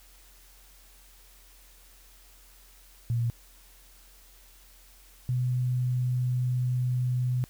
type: tone pair in turn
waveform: sine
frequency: 117.8 / 125.24 Hz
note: A#2 / B2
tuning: +19 / +25 cents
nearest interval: minor second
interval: 106 cents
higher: second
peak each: -24 dBFS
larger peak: neither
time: 3.1-3.3 / 5.29-7.44 s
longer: second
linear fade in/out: 0 ms
effects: added 43 Hz sine -55 dBFS peak until 7.49 s + white hiss -57 dBFS RMS until 7.49 s